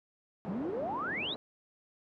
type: band-pass noise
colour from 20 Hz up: pink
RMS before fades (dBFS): -42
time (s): 0.45-1.36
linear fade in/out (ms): 0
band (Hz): 200 to 750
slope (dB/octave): 12
type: exponential sweep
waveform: sine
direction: up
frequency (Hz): 164.81 to 4069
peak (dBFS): -33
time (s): 0.47-1.35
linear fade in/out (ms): 20
effects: none